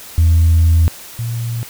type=tone pair in turn; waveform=sine; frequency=82.41 / 116.55 Hz; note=E2 / A#2; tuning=0 / 0 cents; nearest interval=tritone; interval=600 cents; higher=second; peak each=-6 / -18 dBFS; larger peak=first; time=0.18-0.88 / 1.19-1.63 s; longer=first; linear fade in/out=0 ms; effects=tanh soft clip ceiling -5 dBFS + white hiss -35 dBFS RMS until 1.69 s